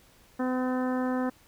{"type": "harmonic tone", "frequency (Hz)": 254.6, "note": "C4", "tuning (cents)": -47, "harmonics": [1, 2, 3, 4, 5, 6, 7], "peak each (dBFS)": [-27, -33, -37, -39, -41, -43, -44], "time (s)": [0.39, 1.3], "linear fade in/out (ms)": 10, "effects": ["pink hiss -59 dBFS RMS until 1.47 s"]}